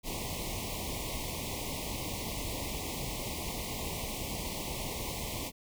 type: band-stop noise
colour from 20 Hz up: pink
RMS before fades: -37 dBFS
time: 0.03-5.52 s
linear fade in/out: 50 ms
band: 1100 to 2000 Hz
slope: 96 dB/octave
effects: none